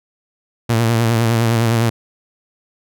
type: tone with vibrato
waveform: sawtooth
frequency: 115.2 Hz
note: A#2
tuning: 20 cents flat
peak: -9 dBFS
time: 0.69-1.9 s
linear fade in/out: 10 ms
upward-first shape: sine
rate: 9.8 Hz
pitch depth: 51 cents each way
effects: none